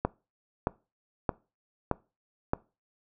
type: click train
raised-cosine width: 1 ms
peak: -11 dBFS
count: 5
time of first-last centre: 0.05-2.534 s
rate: 1.61 Hz
effects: noise-tail reverb RT60 0.3 s tail -22 dB re dry